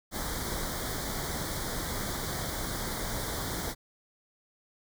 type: band-stop noise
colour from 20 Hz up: pink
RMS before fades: -34 dBFS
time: 0.11-3.75 s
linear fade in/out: 50 ms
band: 2200 to 3200 Hz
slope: 96 dB/octave
effects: none